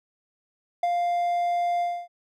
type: tone with ADSR envelope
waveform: triangle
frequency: 699 Hz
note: F5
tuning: 1 cent sharp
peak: -17 dBFS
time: 0.83-2.08 s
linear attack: 4 ms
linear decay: 30 ms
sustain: -3 dB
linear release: 270 ms
effects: none